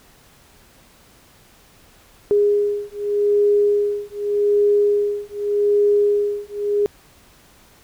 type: beating tone pair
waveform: sine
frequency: 410.7 / 411.54 Hz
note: G#4 / G#4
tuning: -19 / -16 cents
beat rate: 0.84 Hz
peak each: -18 dBFS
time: 2.31-6.86 s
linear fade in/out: 0 ms
effects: pink hiss -51 dBFS RMS until 7.83 s